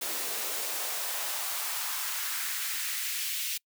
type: noise with high-pass filter sweep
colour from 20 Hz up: white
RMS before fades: -33 dBFS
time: 0.01-3.58 s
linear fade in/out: 10 ms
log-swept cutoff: 320 to 2800 Hz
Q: 1.5
effects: noise-tail reverb RT60 0.1 s tail -26 dB re dry